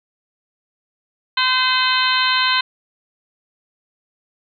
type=harmonic tone with a mistuned harmonic; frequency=513 Hz; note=C5; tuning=34 cents flat; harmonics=2 / 3 / 4 / 5 / 6 / 7 / 8; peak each=-20 / -21 / -25 / -24 / -22 / -25 / -22 dBFS; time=1.37-2.61 s; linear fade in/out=5 ms; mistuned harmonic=7; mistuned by=+32 cents; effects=none